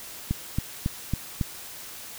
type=click train; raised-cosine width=5 ms; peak=-12 dBFS; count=5; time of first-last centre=0.31-1.412 s; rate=3.63 Hz; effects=white hiss -41 dBFS RMS until 2.18 s